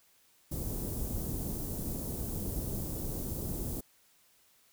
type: band-stop noise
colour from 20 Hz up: pink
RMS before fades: -36 dBFS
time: 0.51-3.81 s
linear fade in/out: 10 ms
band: 370 to 12000 Hz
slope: 12 dB/octave
effects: white hiss -66 dBFS RMS until 4.72 s